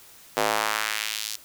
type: tone with high-pass filter sweep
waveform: square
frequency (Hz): 53.9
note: A1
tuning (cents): -35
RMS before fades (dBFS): -27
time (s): 0.37-1.36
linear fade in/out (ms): 0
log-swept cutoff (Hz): 520 to 5000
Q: 1.2
effects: white hiss -50 dBFS RMS until 1.44 s